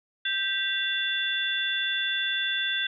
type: tone cluster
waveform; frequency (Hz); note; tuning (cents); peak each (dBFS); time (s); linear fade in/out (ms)
sine; 1572 / 1959 / 2746 / 3476; G6 / B6 / F7 / A7; +4 / -15 / -30 / -22; -29 / -36 / -34 / -28; 0.25-2.87; 5
effects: none